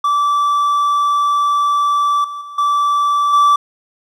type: tone with level steps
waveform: triangle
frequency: 1161 Hz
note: D6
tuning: 20 cents flat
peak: -10 / -22 / -27 / -10 / -6 dBFS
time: 0.04-3.56 s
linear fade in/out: 5 ms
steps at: 2.24 / 2.41 / 2.58 / 3.33 s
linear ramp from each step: 5 ms
effects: none